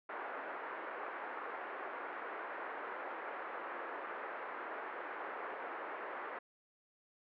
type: band-pass noise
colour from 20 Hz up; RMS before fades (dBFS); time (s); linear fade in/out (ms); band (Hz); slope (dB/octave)
white; -44; 0.09-6.39; 5; 350 to 1700; 24
effects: low-pass 3000 Hz 12 dB/octave